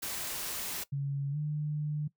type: noise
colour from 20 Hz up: white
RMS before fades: -37 dBFS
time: 0.02-0.84 s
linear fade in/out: 10 ms
type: tone with pitch glide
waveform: sine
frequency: 140 to 150.05 Hz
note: C#3 to D3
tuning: +18 to +38 cents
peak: -30 dBFS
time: 0.92-2.08 s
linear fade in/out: 10 ms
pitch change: +120 cents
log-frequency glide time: 1.31-1.37 s
effects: noise-tail reverb RT60 0.1 s tail -19 dB re dry